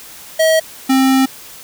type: tone pair in turn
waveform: square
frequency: 640 / 264.8 Hz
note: D#5 / C4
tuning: +49 / +21 cents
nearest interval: octave + minor third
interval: 1528 cents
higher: first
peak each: -10 dBFS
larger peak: neither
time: 0.39-0.6 / 0.89-1.26 s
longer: second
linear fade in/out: 10 ms
effects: white hiss -36 dBFS RMS until 1.63 s